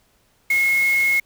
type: tone in noise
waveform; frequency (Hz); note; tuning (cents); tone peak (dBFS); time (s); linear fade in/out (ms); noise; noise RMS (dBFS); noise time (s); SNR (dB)
sine; 2166; C#7; -41; -15; 0.5-1.2; 5; white; -33; 0.5-1.2; +15
effects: pink hiss -61 dBFS RMS until 1.25 s